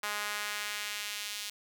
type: tone with high-pass filter sweep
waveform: sawtooth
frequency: 207.7 Hz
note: G#3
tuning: in tune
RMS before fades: -37 dBFS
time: 0.03-1.5 s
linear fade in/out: 5 ms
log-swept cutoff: 1200 to 3400 Hz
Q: 1.1
effects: none